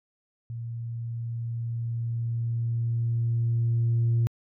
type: tone with level ramp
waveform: sine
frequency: 116.54 Hz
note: A#2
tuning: in tune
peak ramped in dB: -32 to -18 dBFS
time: 0.5-4.27 s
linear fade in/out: 0 ms
effects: tanh soft clip ceiling -18 dBFS